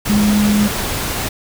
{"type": "tone in noise", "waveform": "sine", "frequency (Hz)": 208.2, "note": "G#3", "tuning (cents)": 5, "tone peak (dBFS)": -11, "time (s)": [0.09, 0.68], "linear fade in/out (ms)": 10, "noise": "pink", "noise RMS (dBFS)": -21, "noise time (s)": [0.05, 1.29], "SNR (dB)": 7, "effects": []}